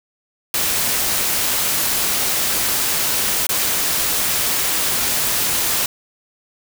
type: noise with dropouts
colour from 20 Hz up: white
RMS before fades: -19 dBFS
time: 0.54-5.86 s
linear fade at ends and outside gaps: 2 ms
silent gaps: 3.468-3.491 s
effects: none